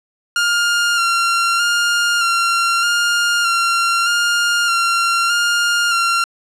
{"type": "tone with vibrato", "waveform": "sawtooth", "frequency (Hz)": 1393, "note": "F6", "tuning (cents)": -5, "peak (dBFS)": -10, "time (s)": [0.36, 6.24], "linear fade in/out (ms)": 2, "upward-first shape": "square", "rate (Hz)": 0.81, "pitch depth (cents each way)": 22, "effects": ["low-pass 9000 Hz 12 dB/octave"]}